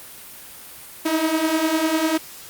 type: beating tone pair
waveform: sawtooth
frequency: 311.1 / 321.1 Hz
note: D#4 / E4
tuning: 0 / -45 cents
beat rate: 10 Hz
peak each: -20 / -16 dBFS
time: 1.05-2.18 s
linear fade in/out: 10 ms
effects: white hiss -40 dBFS RMS until 2.49 s + Opus 32 kbps